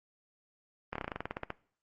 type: slowing click train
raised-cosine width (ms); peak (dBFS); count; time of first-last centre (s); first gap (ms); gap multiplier
0.5; -20; 14; 0.93-1.504; 25; 1.09
effects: noise-tail reverb RT60 0.5 s tail -20 dB re dry + Opus 24 kbps